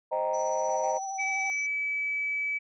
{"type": "chord", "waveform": "sine", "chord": "C minor seventh", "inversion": "none", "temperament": "equal", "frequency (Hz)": [523.3, 622.3, 784, 932.3], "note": ["C5", "Eb5", "G5", "Bb5"], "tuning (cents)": [0, 0, 0, 0], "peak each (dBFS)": [-31, -29, -34, -30], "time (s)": [0.11, 0.99], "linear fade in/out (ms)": 20}
{"type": "tone with tremolo", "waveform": "sine", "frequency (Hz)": 5920, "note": "F#8", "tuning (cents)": 0, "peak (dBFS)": -37, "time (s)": [0.33, 1.67], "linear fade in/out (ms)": 20, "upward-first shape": "triangle", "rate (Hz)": 16, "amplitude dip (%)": 55}
{"type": "tone with vibrato", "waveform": "sine", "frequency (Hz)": 776, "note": "G5", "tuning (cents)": -18, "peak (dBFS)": -32, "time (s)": [0.69, 1.5], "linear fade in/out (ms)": 0, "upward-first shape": "triangle", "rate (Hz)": 12, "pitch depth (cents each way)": 34}
{"type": "tone", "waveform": "sine", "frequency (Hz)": 2294, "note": "D7", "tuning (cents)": -41, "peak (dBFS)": -27, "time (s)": [1.18, 2.59], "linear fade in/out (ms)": 20}
{"effects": ["tanh soft clip ceiling -18 dBFS"]}